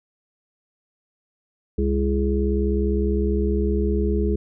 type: harmonic tone with a mistuned harmonic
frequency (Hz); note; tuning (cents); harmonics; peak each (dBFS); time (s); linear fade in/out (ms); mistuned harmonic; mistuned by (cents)
67.6; C#2; -43; 1 / 3 / 5 / 6; -21 / -25 / -27 / -25; 1.78-4.36; 5; 6; +51
effects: none